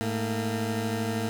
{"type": "tone pair together", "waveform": "20% pulse", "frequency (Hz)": [107.74, 228.3], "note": ["A2", "A#3"], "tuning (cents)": [-36, -36], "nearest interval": "octave + minor second", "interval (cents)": 1300, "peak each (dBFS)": -25, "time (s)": [0.01, 1.29], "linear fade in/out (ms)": 0, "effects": []}